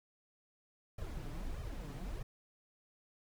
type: noise with flanger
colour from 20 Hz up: brown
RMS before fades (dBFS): -42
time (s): 0.98-2.23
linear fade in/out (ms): 5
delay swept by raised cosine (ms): 1.6 to 7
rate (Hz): 1.6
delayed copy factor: +0.95
effects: none